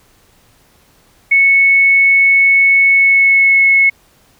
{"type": "tone with pitch glide", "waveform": "sine", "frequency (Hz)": [2207, 2190], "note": ["C#7", "C#7"], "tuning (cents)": [-8, -22], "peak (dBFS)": -6, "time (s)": [1.31, 3.9], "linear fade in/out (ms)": 10, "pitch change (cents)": -14, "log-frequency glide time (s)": [2.91, 3.64], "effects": ["pink hiss -51 dBFS RMS until 4.39 s"]}